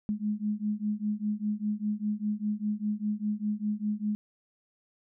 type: beating tone pair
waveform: sine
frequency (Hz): 207.7 / 212.7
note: G#3 / G#3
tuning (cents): 0 / +42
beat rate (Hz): 5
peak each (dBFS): -31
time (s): 0.09-4.15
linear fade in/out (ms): 0
effects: none